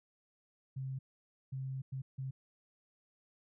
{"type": "tone bursts at uneven times", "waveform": "sine", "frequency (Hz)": 132.8, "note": "C3", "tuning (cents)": 26, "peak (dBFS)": -37, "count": 4, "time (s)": [[0.76, 0.99], [1.52, 1.82], [1.92, 2.02], [2.18, 2.31]], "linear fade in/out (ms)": 10, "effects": []}